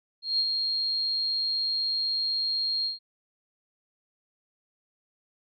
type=tone with ADSR envelope; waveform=sine; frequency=4236 Hz; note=C8; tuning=21 cents sharp; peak=-21 dBFS; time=0.22-2.99 s; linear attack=170 ms; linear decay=53 ms; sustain=-4 dB; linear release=140 ms; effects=none